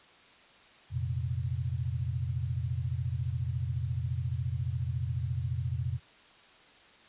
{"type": "chord", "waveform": "sine", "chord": "F suspended fourth", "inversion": "none", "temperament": "equal", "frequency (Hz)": [87.31, 116.54, 130.81], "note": ["F2", "Bb2", "C3"], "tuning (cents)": [0, 0, 0], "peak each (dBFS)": -34, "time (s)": [0.9, 6], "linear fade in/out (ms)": 50, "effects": ["white hiss -57 dBFS RMS until 7.08 s", "resampled to 8000 Hz"]}